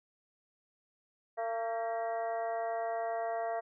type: harmonic tone with a mistuned harmonic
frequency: 227.5 Hz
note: A#3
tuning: 42 cents flat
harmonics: 2 / 3 / 4 / 5 / 6 / 7 / 8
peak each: -41 / -33 / -46 / -47 / -51 / -51 / -48 dBFS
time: 1.37-3.61 s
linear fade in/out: 20 ms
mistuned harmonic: 8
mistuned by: +71 cents
effects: none